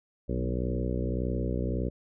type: harmonic tone with a mistuned harmonic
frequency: 61.74 Hz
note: B1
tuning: in tune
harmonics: 1 / 2 / 3 / 4 / 5 / 6 / 7 / 8 / 9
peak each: -31 / -34 / -36 / -37 / -38 / -39 / -39 / -40 / -41 dBFS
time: 0.28-1.9 s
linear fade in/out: 20 ms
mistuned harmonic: 3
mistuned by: +29 cents
effects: none